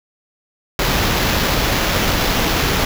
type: noise with sample-and-hold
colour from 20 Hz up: pink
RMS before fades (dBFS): -17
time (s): 0.79-2.85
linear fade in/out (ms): 2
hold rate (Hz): 8820
effects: none